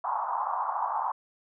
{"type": "band-pass noise", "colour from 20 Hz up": "pink", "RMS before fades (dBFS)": -30, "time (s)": [0.04, 1.12], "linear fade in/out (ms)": 5, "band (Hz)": [800, 1100], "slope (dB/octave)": 48, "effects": []}